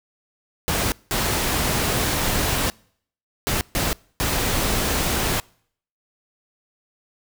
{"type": "noise bursts at uneven times", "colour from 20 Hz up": "pink", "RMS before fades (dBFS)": -22, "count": 5, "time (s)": [[0.68, 0.92], [1.11, 2.7], [3.47, 3.61], [3.75, 3.93], [4.2, 5.4]], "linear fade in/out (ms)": 0, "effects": ["noise-tail reverb RT60 0.6 s tail -26 dB re dry"]}